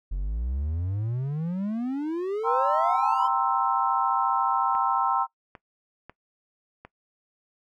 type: exponential sweep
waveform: triangle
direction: up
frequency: 43.18 to 1044 Hz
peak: -24 dBFS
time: 0.11-3.28 s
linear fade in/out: 10 ms
type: chord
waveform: sine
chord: C dominant seventh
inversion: second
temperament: equal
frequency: 784 / 932.3 / 1046.5 / 1318.5 Hz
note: G5 / Bb5 / C6 / E6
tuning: 0 / 0 / 0 / 0 cents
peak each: -27 dBFS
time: 2.43-5.27 s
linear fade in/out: 50 ms
type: clicks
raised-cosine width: 0.5 ms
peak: -27 dBFS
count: 4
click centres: 4.751 / 5.552 / 6.096 / 6.85 s
effects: noise-tail reverb RT60 0.1 s tail -19 dB re dry